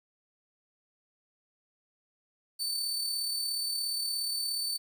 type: tone with amplitude modulation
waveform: sawtooth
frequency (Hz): 4533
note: C#8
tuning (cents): +38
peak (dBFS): -26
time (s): 2.59-4.78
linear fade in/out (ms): 20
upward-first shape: sine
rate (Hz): 37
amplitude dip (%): 35
effects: 10-bit